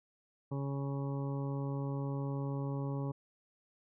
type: harmonic tone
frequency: 138.8 Hz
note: C#3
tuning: 3 cents sharp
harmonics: 1 / 2 / 3 / 4 / 6 / 7 / 8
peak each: -35 / -41 / -45 / -47 / -51 / -52 / -53 dBFS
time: 0.51-3.12 s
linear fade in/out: 10 ms
effects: none